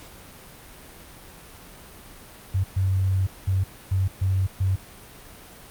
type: tone bursts at uneven times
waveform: sine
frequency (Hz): 94.9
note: F#2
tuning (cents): +44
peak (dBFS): -19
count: 6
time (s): 2.54-2.64 / 2.76-3.27 / 3.47-3.64 / 3.91-4.08 / 4.21-4.47 / 4.6-4.76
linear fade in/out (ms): 10
effects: pink hiss -45 dBFS RMS until 5.7 s + Opus 48 kbps